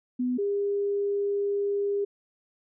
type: tone pair in turn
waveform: sine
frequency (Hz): 249.6 / 403.6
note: B3 / G#4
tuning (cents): +19 / -49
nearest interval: minor sixth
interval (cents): 832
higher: second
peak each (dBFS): -24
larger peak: neither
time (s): 0.19-0.38 / 0.38-2.05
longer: second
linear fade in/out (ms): 10
effects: none